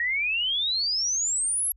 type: exponential sweep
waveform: sine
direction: up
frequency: 1864.7 to 11450 Hz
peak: -23 dBFS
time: 0-1.72 s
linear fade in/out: 2 ms
effects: added 50 Hz sine -53 dBFS peak until 1.76 s